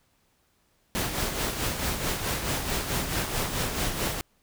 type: noise with tremolo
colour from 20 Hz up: pink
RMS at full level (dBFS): -27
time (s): 0.95-4.21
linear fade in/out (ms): 0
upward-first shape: sine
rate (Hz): 4.6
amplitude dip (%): 50
effects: pink hiss -68 dBFS RMS until 4.42 s